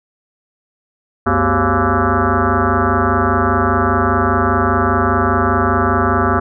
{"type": "tone with frequency modulation", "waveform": "sine", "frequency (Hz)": 537, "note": "C5", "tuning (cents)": 45, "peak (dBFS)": -11, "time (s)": [1.26, 6.4], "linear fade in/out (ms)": 10, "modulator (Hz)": 157, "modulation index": 5.8, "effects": []}